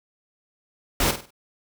pink noise with echo, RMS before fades -21 dBFS, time 1-1.11 s, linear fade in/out 2 ms, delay 49 ms, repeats 4, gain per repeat -9 dB, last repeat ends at 1.306 s, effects none

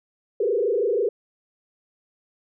sine tone with frequency modulation, 440 Hz, A4, in tune, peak -19 dBFS, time 0.4-1.09 s, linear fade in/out 5 ms, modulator 26.1 Hz, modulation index 2.2, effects none

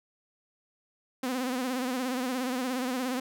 sawtooth tone with vibrato, 254.2 Hz, C4, 50 cents flat, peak -25 dBFS, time 1.23-3.2 s, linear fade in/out 5 ms, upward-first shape sine, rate 17 Hz, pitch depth 73 cents each way, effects none

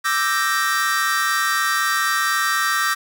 45% pulse chord, E half-diminished seventh, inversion third, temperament equal, 1174.7 / 1318.5 / 1568 / 1864.7 Hz, D6 / E6 / G6 / Bb6, 0 / 0 / 0 / 0 cents, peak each -24 / -24 / -23 / -23 dBFS, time 0.04-2.95 s, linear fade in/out 20 ms, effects none

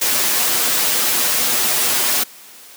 white noise with comb filter, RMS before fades -17 dBFS, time 0.01-2.24 s, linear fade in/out 10 ms, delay 8.2 ms, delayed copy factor +0.7, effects white hiss -41 dBFS RMS until 2.76 s + high-pass 200 Hz 12 dB/octave

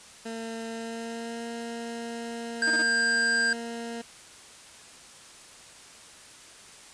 20% pulse tone with pitch glide, 227.1 to 232.7 Hz, A#3 to A#3, -45 to -3 cents, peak -29 dBFS, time 0.25-4.02 s, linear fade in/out 10 ms, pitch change +42 cents, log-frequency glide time 0.67-1.46 s
square tone, 1594 Hz, G6, 28 cents sharp, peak -23 dBFS, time 2.62-3.53 s, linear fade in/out 2 ms
sawtooth tone bursts, 311.1 Hz, D#4, in tune, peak -28 dBFS, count 3, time 2.67-2.823 s, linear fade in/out 5 ms, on 35 ms, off 24 ms
effects white hiss -49 dBFS RMS until 6.93 s + resampled to 22050 Hz

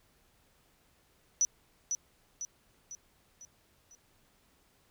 sine tone with echo, 5920 Hz, F#8, in tune, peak -23 dBFS, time 1.41-1.45 s, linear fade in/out 0 ms, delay 500 ms, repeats 5, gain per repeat -6 dB, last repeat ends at 3.95 s, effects pink hiss -68 dBFS RMS until 4.9 s

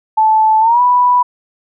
sine tone with pitch glide, 873 to 985.6 Hz, A5 to B5, -14 to -4 cents, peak -7 dBFS, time 0.17-1.23 s, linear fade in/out 10 ms, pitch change +210 cents, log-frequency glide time 0.6-0.81 s, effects none

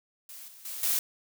blue noise with level steps, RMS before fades -45 / -51 / -38 / -27 dBFS, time 0.29-0.99 s, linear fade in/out 2 ms, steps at 0.48 / 0.65 / 0.83 s, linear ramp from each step 2 ms, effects none

